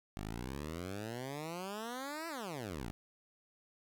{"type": "exponential two-way sweep", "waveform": "10% pulse", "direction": "up then down", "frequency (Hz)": [48.7, 339.7, 48.7], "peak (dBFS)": -32, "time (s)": [0.17, 2.91], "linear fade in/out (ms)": 0, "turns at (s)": 2.28, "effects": []}